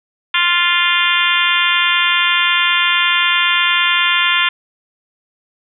harmonic tone, 349.2 Hz, F4, in tune, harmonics 3 / 4 / 5 / 6 / 7 / 8 / 9 / 10, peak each -20 / -20 / -20 / -20 / -20 / -20 / -20 / -20 dBFS, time 0.34-4.49 s, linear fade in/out 5 ms, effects none

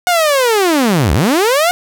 sawtooth linear two-way sweep, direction down then up, 731 to 62.3 to 731 Hz, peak -6 dBFS, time 0.07-1.71 s, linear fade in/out 0 ms, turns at 1.13 s, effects none

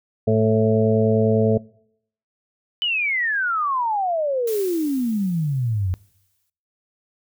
harmonic tone, 110 Hz, A2, in tune, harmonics 1 / 2 / 4 / 5 / 6, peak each -20 / -21 / -19 / -25 / -24 dBFS, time 0.27-1.58 s, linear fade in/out 10 ms
sine exponential sweep, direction down, 3024 to 87.1 Hz, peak -19 dBFS, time 2.82-5.94 s, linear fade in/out 0 ms
blue noise with exponential decay, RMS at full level -32 dBFS, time 4.47-6.5 s, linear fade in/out 5 ms, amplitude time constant 440 ms
effects noise-tail reverb RT60 0.7 s tail -24 dB re dry

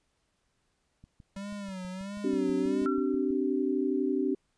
click train, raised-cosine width 5 ms, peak -39 dBFS, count 15, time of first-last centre 1.04-3.305 s, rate 6.18 Hz
square tone with vibrato, 193.6 Hz, G3, 21 cents flat, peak -37 dBFS, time 1.36-2.86 s, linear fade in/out 5 ms, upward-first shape sine, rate 1.5 Hz, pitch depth 100 cents each way
sine chord, C suspended second, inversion none, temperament equal with one note detuned, 261.6 / 293.7 / 383.7 Hz, C4 / D4 / G4, 0 / 0 / -37 cents, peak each -30 dBFS, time 2.24-4.35 s, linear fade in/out 5 ms
sine tone with exponential decay, 1358 Hz, F6, 49 cents flat, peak -30 dBFS, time 2.86-3.32 s, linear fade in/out 0 ms, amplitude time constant 100 ms
effects pink hiss -75 dBFS RMS until 4.57 s + resampled to 22050 Hz

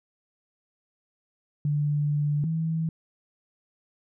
sine tone pair in turn, 147.1 / 161.66 Hz, D3 / E3, +3 / -33 cents, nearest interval major second, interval 164 cents, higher second, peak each -22 / -24 dBFS, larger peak first, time 1.65-2.44 / 2.44-2.89 s, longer first, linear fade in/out 2 ms, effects none

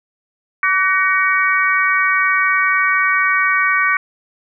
harmonic tone with a mistuned harmonic, 375.8 Hz, F#4, 27 cents sharp, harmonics 3 / 4 / 5 / 6, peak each -18 / -18 / -18 / -18 dBFS, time 0.63-3.97 s, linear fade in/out 2 ms, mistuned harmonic 3, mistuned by +36 cents, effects none

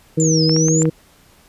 harmonic tone, 159.2 Hz, D#3, 40 cents sharp, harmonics 1 / 2 / 3, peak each -15 / -18 / -20 dBFS, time 0.17-0.9 s, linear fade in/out 10 ms
sine exponential two-way sweep, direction down then up, 7340 to 4925 to 7340 Hz, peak -18 dBFS, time 0.2-0.83 s, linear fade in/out 0 ms, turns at 0.44 s
clicks, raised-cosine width 0.5 ms, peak -14 dBFS, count 5, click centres 0.495 / 0.564 / 0.684 / 0.82 / 0.855 s
effects pink hiss -51 dBFS RMS until 1.48 s + resampled to 32000 Hz

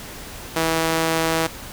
sawtooth tone with high-pass filter, 162.5 Hz, E3, 24 cents flat, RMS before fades -21 dBFS, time 0.56-1.47 s, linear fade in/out 5 ms, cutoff 390 Hz, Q 0.69, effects pink hiss -36 dBFS RMS until 1.72 s

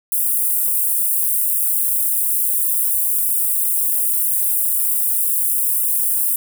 white high-pass noise, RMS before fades -18 dBFS, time 0.12-6.36 s, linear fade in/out 2 ms, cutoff 8900 Hz, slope 48 dB/octave, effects none

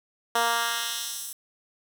10% pulse tone with high-pass filter sweep, 233.1 Hz, A#3, in tune, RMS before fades -28 dBFS, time 0.35-1.33 s, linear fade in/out 5 ms, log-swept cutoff 600 to 9500 Hz, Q 0.84, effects 8-bit

